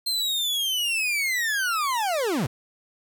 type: linear sweep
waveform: 40% pulse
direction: down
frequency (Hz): 4186 to 97.2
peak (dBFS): -22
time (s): 0.06-2.47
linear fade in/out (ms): 10
effects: 9-bit